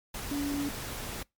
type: tone in noise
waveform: sine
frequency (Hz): 285.6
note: D4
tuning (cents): -48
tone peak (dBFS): -29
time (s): 0.31-0.69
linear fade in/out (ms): 5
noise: pink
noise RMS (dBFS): -38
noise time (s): 0.14-1.23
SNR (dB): +6
effects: noise-tail reverb RT60 0.2 s tail -25 dB re dry + MP3 96 kbps